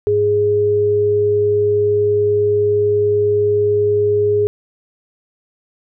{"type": "tone pair together", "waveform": "sine", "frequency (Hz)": [103.5, 415.3], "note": ["G#2", "G#4"], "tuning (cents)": [-5, 0], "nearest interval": "2 octaves", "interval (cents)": 2405, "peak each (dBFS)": [-23, -12], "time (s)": [0.07, 4.47], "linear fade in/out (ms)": 0, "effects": []}